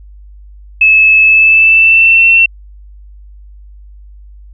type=tone with pitch glide; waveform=sine; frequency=2600 to 2703 Hz; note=E7 to E7; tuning=-24 to +43 cents; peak=-3 dBFS; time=0.81-2.46 s; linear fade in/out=5 ms; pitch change=+67 cents; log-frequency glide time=1.23-2.29 s; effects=added 50 Hz sine -32 dBFS peak until 4.53 s